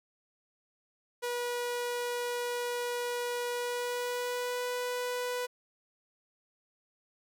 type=tone with pitch glide; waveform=sawtooth; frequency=484.9 to 493.9 Hz; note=B4 to B4; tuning=-32 to 0 cents; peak=-28 dBFS; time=1.22-5.47 s; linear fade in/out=20 ms; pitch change=+32 cents; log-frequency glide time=3.5-4.65 s; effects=none